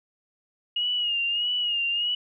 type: tone with vibrato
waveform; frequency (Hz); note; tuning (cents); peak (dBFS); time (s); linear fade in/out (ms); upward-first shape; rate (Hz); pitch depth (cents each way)
sine; 2866; F7; +44; -23; 0.76-2.15; 5; sine; 1.6; 56
effects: none